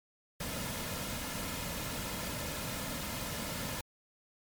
pink noise with comb filter, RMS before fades -38 dBFS, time 0.4-3.81 s, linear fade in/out 5 ms, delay 2.6 ms, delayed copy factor -0.5, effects MP3 96 kbps

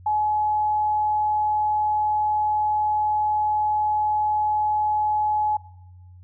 sine tone, 848 Hz, G#5, 36 cents sharp, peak -19 dBFS, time 0.06-5.57 s, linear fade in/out 5 ms, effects noise-tail reverb RT60 1.0 s tail -20 dB re dry + added 90 Hz sine -43 dBFS peak until 6.23 s

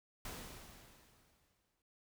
pink noise with exponential decay, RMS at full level -45 dBFS, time 0.25-1.82 s, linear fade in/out 2 ms, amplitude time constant 340 ms, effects noise-tail reverb RT60 0.1 s tail -26 dB re dry

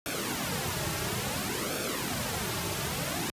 pink noise with flanger, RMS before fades -32 dBFS, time 0.06-3.3 s, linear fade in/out 0 ms, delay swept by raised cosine 1 to 4.1 ms, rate 0.58 Hz, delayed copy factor -0.65, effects high-pass 80 Hz 12 dB/octave + resampled to 32000 Hz

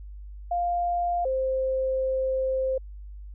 sine tone pair in turn, 700 / 524.4 Hz, F5 / C5, +4 / +4 cents, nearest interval perfect fourth, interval 500 cents, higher first, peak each -23 dBFS, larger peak neither, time 0.51-1.25 / 1.25-2.78 s, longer second, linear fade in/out 5 ms, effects added 50 Hz sine -38 dBFS peak until 3.34 s

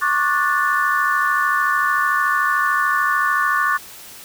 sine chord, D major seventh, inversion third, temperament just, 1101.2 / 1174.7 / 1468.3 / 1762 Hz, C#6 / D6 / F#6 / A6, -12 / 0 / -14 / +2 cents, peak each -21 dBFS, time 0.01-3.78 s, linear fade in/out 20 ms, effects white hiss -39 dBFS RMS until 4.24 s

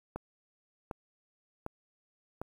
click train, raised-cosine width 1 ms, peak -23 dBFS, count 4, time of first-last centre 0.16-2.416 s, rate 1.33 Hz, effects 9-bit

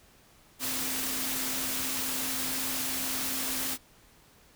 sine tone in noise, 261.6 Hz, C4, in tune, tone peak -41 dBFS, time 0.59-3.78 s, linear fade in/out 50 ms, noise white, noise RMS -32 dBFS, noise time 0.59-3.78 s, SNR -12 dB, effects pink hiss -59 dBFS RMS until 4.55 s

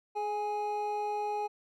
triangle tone pair together, 420.6 / 830 Hz, G#4 / G#5, +22 / -1 cents, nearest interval octave, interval 1177 cents, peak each -34 / -30 dBFS, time 0.15-1.48 s, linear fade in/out 20 ms, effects none

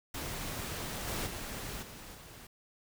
pink noise with level steps, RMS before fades -39 / -36 / -41 / -48 / -51 dBFS, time 0.14-2.47 s, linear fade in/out 5 ms, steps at 1.07 / 1.26 / 1.82 / 2.14 s, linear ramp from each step 10 ms, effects none

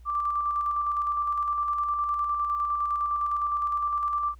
sine tone with tremolo, 1174.7 Hz, D6, in tune, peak -23 dBFS, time 0.05-4.35 s, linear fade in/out 50 ms, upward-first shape square, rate 9.8 Hz, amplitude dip 30%, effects added 60 Hz sine -46 dBFS peak until 4.39 s + pink hiss -67 dBFS RMS until 4.39 s

